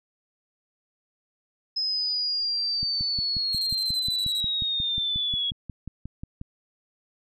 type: linear sweep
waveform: sine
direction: down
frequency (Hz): 5120 to 3322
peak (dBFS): -24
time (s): 1.76-5.51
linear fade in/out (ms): 10
type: click train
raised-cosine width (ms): 5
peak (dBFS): -23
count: 21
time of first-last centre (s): 2.83-6.414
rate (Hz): 5.58
type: tone bursts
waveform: 25% pulse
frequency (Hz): 4044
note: B7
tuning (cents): +40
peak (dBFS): -29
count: 11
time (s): 3.53-4.403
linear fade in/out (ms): 0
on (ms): 53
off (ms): 29
effects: none